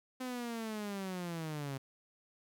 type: linear sweep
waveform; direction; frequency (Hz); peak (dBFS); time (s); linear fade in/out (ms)
sawtooth; down; 257.9 to 132.9; -34; 0.2-1.78; 10
effects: none